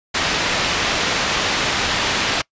white low-pass noise, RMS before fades -20 dBFS, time 0.14-2.42 s, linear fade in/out 10 ms, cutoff 3800 Hz, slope 12 dB/octave, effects noise-tail reverb RT60 0.1 s tail -24 dB re dry + resampled to 16000 Hz

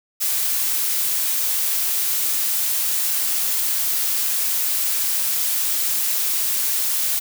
blue noise, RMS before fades -21 dBFS, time 0.2-7.2 s, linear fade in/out 20 ms, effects none

